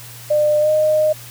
sine tone with pitch glide, 600 to 615.8 Hz, D5 to D#5, +37 to -18 cents, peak -12 dBFS, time 0.3-1.13 s, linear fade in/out 10 ms, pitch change +45 cents, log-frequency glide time 0.6-0.7 s, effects added 119 Hz sine -39 dBFS peak until 1.3 s + white hiss -38 dBFS RMS until 1.3 s

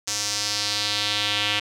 square tone with band-pass filter sweep, 103.83 Hz, G#2, in tune, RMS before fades -25 dBFS, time 0.07-1.6 s, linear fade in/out 10 ms, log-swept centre 6200 to 3000 Hz, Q 2.5, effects none

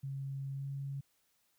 sine tone with pitch glide, 136.7 to 138.37 Hz, C#3 to C#3, -24 to -3 cents, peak -37 dBFS, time 0.03-1.01 s, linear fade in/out 10 ms, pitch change +21 cents, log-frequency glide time 0.52-0.66 s, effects white hiss -75 dBFS RMS until 1.58 s

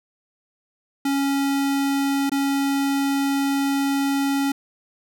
square tone with dropouts, 277.2 Hz, C#4, in tune, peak -20 dBFS, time 1.05-4.52 s, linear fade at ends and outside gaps 5 ms, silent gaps 2.296-2.317 s, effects none

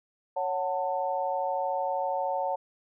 sine chord, F# minor, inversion second, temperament equal with one note detuned, 554.4 / 740 / 892.8 Hz, C#5 / F#5 / A5, 0 / 0 / +25 cents, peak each -31 dBFS, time 0.36-2.56 s, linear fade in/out 10 ms, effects none

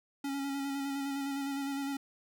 square tone with vibrato, 277.2 Hz, C#4, in tune, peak -34 dBFS, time 0.24-1.97 s, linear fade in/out 5 ms, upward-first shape square, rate 9.8 Hz, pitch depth 20 cents each way, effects none

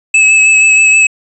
square tone with vibrato, 2594 Hz, E7, 28 cents flat, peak -5 dBFS, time 0.14-1.07 s, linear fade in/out 5 ms, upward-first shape sine, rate 6.3 Hz, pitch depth 20 cents each way, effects resampled to 24000 Hz

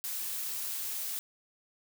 blue noise, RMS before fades -36 dBFS, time 0.04-1.19 s, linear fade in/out 0 ms, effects none

